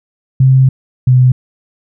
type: tone pair in turn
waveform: sine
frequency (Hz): 131.8 / 127.1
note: C3 / C3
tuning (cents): +13 / -50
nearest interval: minor second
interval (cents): 63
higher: first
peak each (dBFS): -4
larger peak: neither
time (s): 0.4-0.69 / 1.07-1.32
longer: first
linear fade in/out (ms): 5
effects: none